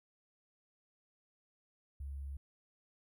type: tone with sample-and-hold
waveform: sine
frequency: 69.3 Hz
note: C#2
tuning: in tune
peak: -40 dBFS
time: 2-2.37 s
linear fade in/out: 5 ms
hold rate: 11025 Hz
effects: none